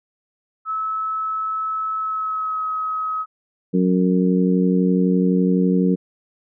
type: tone with pitch glide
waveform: sine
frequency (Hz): 1299 to 1273.7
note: E6 to D#6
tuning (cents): -26 to +40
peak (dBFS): -21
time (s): 0.65-3.26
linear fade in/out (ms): 50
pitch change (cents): -34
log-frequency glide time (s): 1.95-2.65
type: harmonic tone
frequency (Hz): 91.9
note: F#2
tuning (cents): -11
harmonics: 2 / 3 / 4 / 5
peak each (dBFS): -16 / -21 / -25 / -24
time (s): 3.73-5.96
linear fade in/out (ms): 20
effects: none